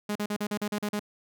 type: tone bursts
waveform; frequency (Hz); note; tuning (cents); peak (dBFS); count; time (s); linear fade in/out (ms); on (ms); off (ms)
sawtooth; 207.7; G#3; 0; -24; 9; 0.09-0.995; 5; 65; 40
effects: none